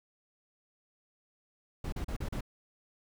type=noise bursts; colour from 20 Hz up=brown; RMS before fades=-35 dBFS; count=5; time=1.84-2.408 s; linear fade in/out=5 ms; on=84 ms; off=37 ms; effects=none